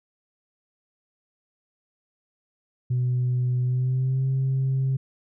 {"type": "tone with pitch glide", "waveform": "sine", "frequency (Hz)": [124.9, 133.09], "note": ["B2", "C3"], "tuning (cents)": [20, 30], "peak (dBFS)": -19, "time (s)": [2.9, 4.97], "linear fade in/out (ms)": 10, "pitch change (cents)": 110, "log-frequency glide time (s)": [3.62, 4.26], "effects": ["tanh soft clip ceiling -18 dBFS"]}